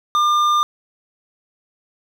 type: tone with hard clipping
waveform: sine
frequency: 1200 Hz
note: D6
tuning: 37 cents sharp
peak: -15 dBFS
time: 0.15-0.63 s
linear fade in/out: 0 ms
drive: 8 dB
effects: none